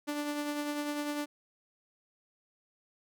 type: tone with tremolo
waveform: sawtooth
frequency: 293.7 Hz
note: D4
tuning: in tune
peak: -27 dBFS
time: 0.07-1.26 s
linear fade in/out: 20 ms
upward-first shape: triangle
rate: 10 Hz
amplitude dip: 45%
effects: none